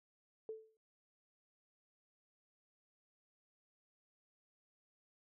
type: tone with exponential decay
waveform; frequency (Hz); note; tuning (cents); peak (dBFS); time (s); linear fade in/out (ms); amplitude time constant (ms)
sine; 440; A4; 0; -39; 0.49-0.77; 1; 59
effects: none